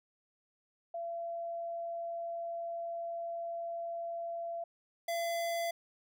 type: tone pair in turn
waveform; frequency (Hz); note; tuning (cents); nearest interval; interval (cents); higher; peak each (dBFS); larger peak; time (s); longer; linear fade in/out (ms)
sine / square; 678 / 678; E5 / E5; +49 / +49; unison; 0; neither; -36 / -33; second; 0.94-4.64 / 5.08-5.71; first; 5
effects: none